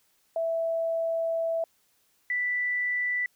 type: tone pair in turn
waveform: sine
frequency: 659.3 / 1975.7 Hz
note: E5 / B6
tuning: 0 / 0 cents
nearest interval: octave + perfect fifth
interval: 1900 cents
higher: second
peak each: -25 dBFS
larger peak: neither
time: 0.36-1.64 / 2.3-3.26 s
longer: first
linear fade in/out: 2 ms
effects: white hiss -68 dBFS RMS until 3.35 s